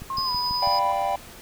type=click train; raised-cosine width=5 ms; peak=-24 dBFS; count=5; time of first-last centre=0.02-0.674 s; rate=6.12 Hz
type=tone with pitch glide; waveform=sine; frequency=1070 to 986.9 Hz; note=C6 to B5; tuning=+38 to -2 cents; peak=-26 dBFS; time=0.1-0.92 s; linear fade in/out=2 ms; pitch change=-140 cents; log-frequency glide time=0.24-0.32 s
type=tone with tremolo; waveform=triangle; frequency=4995 Hz; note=D#8; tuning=6 cents sharp; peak=-23 dBFS; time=0.17-0.79 s; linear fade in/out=2 ms; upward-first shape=triangle; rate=11 Hz; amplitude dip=30%
type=chord; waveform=triangle; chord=G dominant seventh; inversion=second; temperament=equal; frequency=587.3 / 698.5 / 784 / 987.8 Hz; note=D5 / F5 / G5 / B5; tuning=0 / 0 / 0 / 0 cents; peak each=-28 / -27 / -23 / -28 dBFS; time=0.62-1.16 s; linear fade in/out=5 ms
effects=pink hiss -44 dBFS RMS until 1.41 s